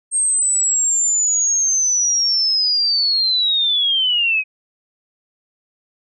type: linear sweep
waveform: sine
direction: down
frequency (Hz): 8510 to 2500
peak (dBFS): -14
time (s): 0.11-4.44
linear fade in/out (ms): 50
effects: none